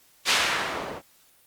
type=noise with low-pass filter sweep; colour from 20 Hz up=blue; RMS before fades=-26 dBFS; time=0.25-1.02 s; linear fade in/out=50 ms; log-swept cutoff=3800 to 470 Hz; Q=0.84; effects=white hiss -59 dBFS RMS until 1.46 s + Opus 48 kbps